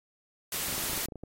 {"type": "noise", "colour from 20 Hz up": "white", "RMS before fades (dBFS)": -33, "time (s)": [0.52, 1.06], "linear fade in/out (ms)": 2}
{"type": "clicks", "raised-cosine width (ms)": 2, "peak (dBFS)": -28, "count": 12, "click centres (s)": [0.684, 0.727, 0.78, 0.838, 0.897, 0.932, 0.977, 1.056, 1.086, 1.122, 1.157, 1.236]}
{"effects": ["AAC 48 kbps"]}